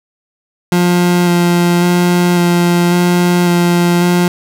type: tone with vibrato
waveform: 30% pulse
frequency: 175.3 Hz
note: F3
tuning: 7 cents sharp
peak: -6 dBFS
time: 0.72-4.28 s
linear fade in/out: 2 ms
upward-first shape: square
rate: 0.91 Hz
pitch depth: 12 cents each way
effects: none